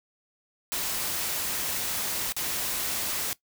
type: noise with dropouts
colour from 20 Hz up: white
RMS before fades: -30 dBFS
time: 0.72-3.33 s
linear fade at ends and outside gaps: 0 ms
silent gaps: 2.322-2.365 s
effects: noise-tail reverb RT60 0.1 s tail -18 dB re dry